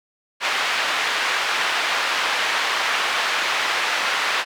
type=band-pass noise; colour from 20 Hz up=pink; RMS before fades=-22 dBFS; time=0.4-4.45 s; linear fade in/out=50 ms; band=1100 to 3300 Hz; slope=12 dB/octave; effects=none